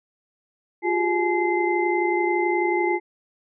sine tone cluster, 350.5 / 382.1 / 408.8 / 850 / 2071 Hz, F4 / G4 / G#4 / G#5 / C7, +6 / -44 / -27 / +40 / -18 cents, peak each -22 / -31 / -30 / -25 / -27 dBFS, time 0.82-3 s, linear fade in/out 50 ms, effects none

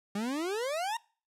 40% pulse exponential sweep, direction up, 196 to 951 Hz, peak -30 dBFS, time 0.15-0.97 s, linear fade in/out 5 ms, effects noise-tail reverb RT60 0.4 s tail -24 dB re dry + low-pass 11000 Hz 12 dB/octave

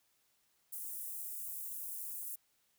white high-pass noise, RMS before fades -43 dBFS, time 0.72-2.36 s, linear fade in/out 10 ms, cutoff 9200 Hz, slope 24 dB/octave, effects white hiss -75 dBFS RMS until 2.78 s

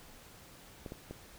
clicks, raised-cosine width 2 ms, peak -28 dBFS, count 3, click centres 0.862 / 0.921 / 1.11 s, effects pink hiss -55 dBFS RMS until 1.38 s

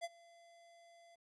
square tone with ADSR envelope, 681 Hz, F5, 44 cents flat, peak -38 dBFS, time 0.01-1.16 s, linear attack 34 ms, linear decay 35 ms, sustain -23 dB, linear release 15 ms, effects resampled to 22050 Hz + 13-bit

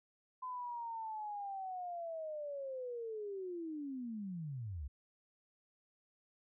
sine linear sweep, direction down, 1023 to 61.74 Hz, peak -40 dBFS, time 0.42-4.88 s, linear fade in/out 10 ms, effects none

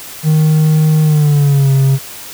triangle tone with pitch glide, 155.5 to 135.37 Hz, D#3 to C#3, -1 to -41 cents, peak -5 dBFS, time 0.23-1.99 s, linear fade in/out 50 ms, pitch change -240 cents, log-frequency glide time 1.02-1.73 s, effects white hiss -30 dBFS RMS until 2.33 s

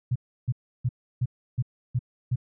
sine tone bursts, 123.47 Hz, B2, in tune, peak -21 dBFS, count 7, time 0.11-2.359 s, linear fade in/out 10 ms, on 47 ms, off 320 ms, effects none

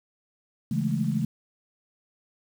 sine chord, A major seventh, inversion first, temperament equal with one note detuned, 138.59 / 164.81 / 207.7 / 220.8 Hz, C#3 / E3 / G#3 / A3, 0 / 0 / 0 / +6 cents, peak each -29 dBFS, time 0.71-1.25 s, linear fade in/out 5 ms, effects 8-bit

